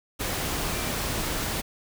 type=tone in noise; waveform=sine; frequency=2356 Hz; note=D7; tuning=5 cents sharp; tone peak=-40 dBFS; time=0.71-0.91 s; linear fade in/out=20 ms; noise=pink; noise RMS=-29 dBFS; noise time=0.19-1.62 s; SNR=-14 dB; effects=none